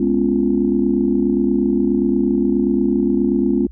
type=chord; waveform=sine; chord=C# dominant seventh; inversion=second; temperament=just; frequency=207.9 / 249.5 / 277.2 / 346.5 Hz; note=G#3 / B3 / C#4 / E#4; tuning=+2 / +18 / 0 / -14 cents; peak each=-19 dBFS; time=0-3.67 s; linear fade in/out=5 ms; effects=tanh soft clip ceiling -3 dBFS + added 60 Hz sine -34 dBFS peak until 3.71 s